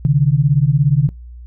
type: beating tone pair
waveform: sine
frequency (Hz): 134.3 / 151.3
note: C3 / D#3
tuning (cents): +46 / -48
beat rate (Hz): 17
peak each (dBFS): -13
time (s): 0.05-1.09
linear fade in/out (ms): 0
effects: noise-tail reverb RT60 0.2 s tail -23 dB re dry + added 60 Hz sine -32 dBFS peak until 1.46 s